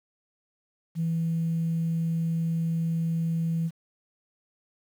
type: tone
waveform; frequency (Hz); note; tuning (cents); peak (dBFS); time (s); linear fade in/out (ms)
sine; 164.81; E3; 0; -23; 0.95-3.71; 50
effects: tanh soft clip ceiling -20 dBFS + 9-bit

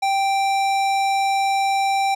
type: tone with hard clipping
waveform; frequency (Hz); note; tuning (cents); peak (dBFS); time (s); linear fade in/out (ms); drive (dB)
sine; 784; G5; 0; -19; 0.02-2.15; 10; 16
effects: none

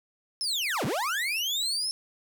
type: linear two-way sweep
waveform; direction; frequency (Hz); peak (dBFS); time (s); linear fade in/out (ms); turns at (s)
35% pulse; down then up; 5350 to 99 to 5350; -25; 0.41-1.91; 0; 0.85
effects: none

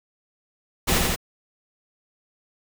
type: noise with echo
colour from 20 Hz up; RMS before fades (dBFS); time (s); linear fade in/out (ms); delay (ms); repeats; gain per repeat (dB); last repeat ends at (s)
pink; -20; 0.87-0.99; 20; 86; 2; -2; 1.162
effects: none

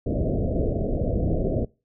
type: low-pass noise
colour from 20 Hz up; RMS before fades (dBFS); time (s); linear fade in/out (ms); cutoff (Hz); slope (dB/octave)
pink; -24; 0.06-1.65; 5; 670; 96
effects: noise-tail reverb RT60 0.3 s tail -24 dB re dry

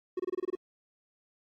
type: tone bursts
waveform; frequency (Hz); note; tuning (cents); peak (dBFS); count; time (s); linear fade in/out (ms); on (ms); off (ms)
triangle; 367.4; F#4; -12; -27; 8; 0.17-0.553; 5; 26; 25
effects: AAC 64 kbps

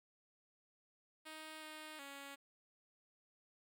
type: tone with pitch steps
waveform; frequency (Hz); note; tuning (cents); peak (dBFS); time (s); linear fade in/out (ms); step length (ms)
5% pulse; 312.8 / 309.8 / 278.9; D#4 / D#4 / C#4; +9 / -7 / +11; -38; 1.25-2.36; 20; 370
effects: none

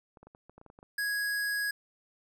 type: clicks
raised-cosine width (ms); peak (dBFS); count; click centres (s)
1; -38; 11; 0.172 / 0.23 / 0.27 / 0.349 / 0.496 / 0.58 / 0.614 / 0.663 / 0.701 / 0.789 / 0.829
type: tone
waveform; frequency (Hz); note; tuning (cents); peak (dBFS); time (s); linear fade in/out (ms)
square; 1661.2; G#6; 0; -30; 0.98-1.71; 5
effects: none

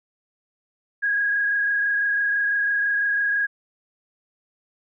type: tone with frequency modulation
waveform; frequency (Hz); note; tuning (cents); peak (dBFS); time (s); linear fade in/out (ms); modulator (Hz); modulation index
sine; 1646; G#6; -16; -19; 1.02-3.47; 20; 26; 1.2
effects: none

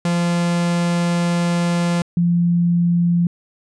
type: tone pair in turn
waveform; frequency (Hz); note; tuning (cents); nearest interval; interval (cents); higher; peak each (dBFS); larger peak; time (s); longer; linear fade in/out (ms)
45% pulse / sine; 172.7 / 172.7; F3 / F3; -19 / -19; unison; 0; neither; -16 / -13; second; 0.05-2.02 / 2.17-3.27; first; 2
effects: resampled to 22050 Hz

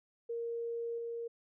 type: tone with level steps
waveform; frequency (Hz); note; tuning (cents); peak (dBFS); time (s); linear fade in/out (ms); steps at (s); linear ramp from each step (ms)
sine; 466.2; A#4; 0; -35 / -37; 0.29-1.28; 10; 0.98; 2
effects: none

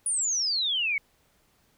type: exponential sweep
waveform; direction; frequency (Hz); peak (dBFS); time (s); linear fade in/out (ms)
sine; down; 9770 to 2172; -24; 0.06-0.98; 2
effects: pink hiss -66 dBFS RMS until 1.77 s

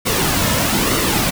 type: noise with flanger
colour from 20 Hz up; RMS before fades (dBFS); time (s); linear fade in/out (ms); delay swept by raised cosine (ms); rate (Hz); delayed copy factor
pink; -17; 0.05-1.31; 20; 1.2 to 2.6; 1.1; -0.55
effects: none

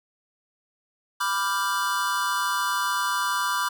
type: chord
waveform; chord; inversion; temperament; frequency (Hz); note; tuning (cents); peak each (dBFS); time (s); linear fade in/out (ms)
square; G dominant seventh; first; equal; 987.8 / 1174.7 / 1396.9 / 1568; B5 / D6 / F6 / G6; 0 / 0 / 0 / 0; -29 / -28 / -31 / -32; 1.2-3.69; 10
effects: none

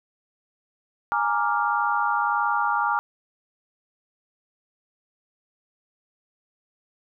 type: chord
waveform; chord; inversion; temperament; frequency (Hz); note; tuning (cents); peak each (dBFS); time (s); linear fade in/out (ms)
sine; Bb dominant seventh; third; equal; 830.6 / 932.3 / 1174.7 / 1396.9; Ab5 / Bb5 / D6 / F6; 0 / 0 / 0 / 0; -26; 1.12-2.99; 0
effects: none

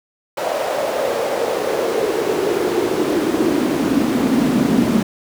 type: noise with high-pass filter sweep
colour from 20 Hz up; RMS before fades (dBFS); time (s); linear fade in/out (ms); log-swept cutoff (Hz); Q
brown; -18; 0.37-5.03; 5; 630 to 220; 4.3
effects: none

